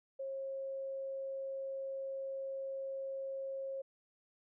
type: tone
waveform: sine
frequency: 540 Hz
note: C#5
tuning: 45 cents flat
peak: -38 dBFS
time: 0.19-3.82 s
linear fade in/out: 10 ms
effects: none